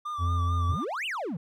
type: tone with vibrato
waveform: triangle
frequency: 1182 Hz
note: D6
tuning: 11 cents sharp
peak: -29 dBFS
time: 0.05-0.85 s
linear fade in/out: 10 ms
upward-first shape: sine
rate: 4.5 Hz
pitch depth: 48 cents each way
type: tone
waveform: triangle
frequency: 86.1 Hz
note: F2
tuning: 24 cents flat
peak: -22 dBFS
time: 0.18-0.77 s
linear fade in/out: 50 ms
type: exponential two-way sweep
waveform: triangle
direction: up then down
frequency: 80.3 to 3136 to 144.8 Hz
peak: -28 dBFS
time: 0.69-1.37 s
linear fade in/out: 5 ms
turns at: 1.06 s
effects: none